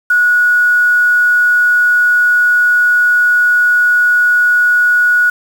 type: tone with quantisation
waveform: sine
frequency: 1460 Hz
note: F#6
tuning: 24 cents flat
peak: -7 dBFS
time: 0.1-5.3 s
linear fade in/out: 5 ms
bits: 5
effects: none